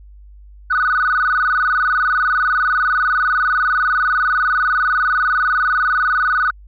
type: tone with vibrato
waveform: sine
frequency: 1363 Hz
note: F6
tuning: 43 cents flat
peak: -12 dBFS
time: 0.7-6.51 s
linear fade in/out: 10 ms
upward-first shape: square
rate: 20 Hz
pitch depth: 150 cents each way
effects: tanh soft clip ceiling -9 dBFS + added 50 Hz sine -38 dBFS peak until 6.67 s